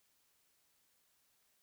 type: silence
effects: white hiss -75 dBFS RMS until 1.62 s